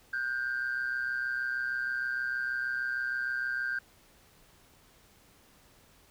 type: tone pair together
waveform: sine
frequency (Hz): 1455.6 / 1582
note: F#6 / G6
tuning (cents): -29 / +15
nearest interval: minor second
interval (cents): 144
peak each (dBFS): -34 / -30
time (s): 0.13-3.79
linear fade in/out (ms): 5
effects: tanh soft clip ceiling -25 dBFS + pink hiss -61 dBFS RMS until 6.1 s